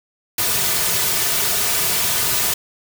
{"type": "noise with comb filter", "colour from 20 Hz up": "white", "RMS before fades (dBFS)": -19, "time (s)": [0.38, 2.54], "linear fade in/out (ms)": 5, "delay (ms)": 3.7, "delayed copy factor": -0.6, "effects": []}